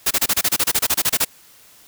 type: noise bursts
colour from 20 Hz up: white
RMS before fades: -17 dBFS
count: 16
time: 0.06-1.249 s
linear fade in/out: 10 ms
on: 49 ms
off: 27 ms
effects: white hiss -49 dBFS RMS until 1.87 s